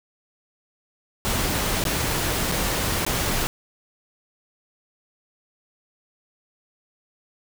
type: noise with dropouts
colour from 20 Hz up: pink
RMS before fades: -24 dBFS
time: 1.25-3.47 s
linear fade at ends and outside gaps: 0 ms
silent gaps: 1.839-1.852 / 2.516-2.521 / 3.05-3.065 s
effects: none